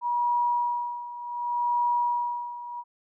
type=tone with tremolo; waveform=sine; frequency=962 Hz; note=B5; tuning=46 cents flat; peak=-21 dBFS; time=0.01-2.84 s; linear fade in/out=50 ms; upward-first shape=sine; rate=0.67 Hz; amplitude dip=80%; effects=none